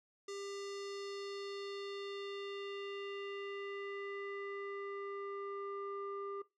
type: tone with low-pass filter sweep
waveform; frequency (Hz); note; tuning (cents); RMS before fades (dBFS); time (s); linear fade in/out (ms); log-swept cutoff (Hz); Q
square; 398.8; G4; +30; -44; 0.28-6.42; 5; 6400 to 1100; 2.5
effects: noise-tail reverb RT60 0.2 s tail -18 dB re dry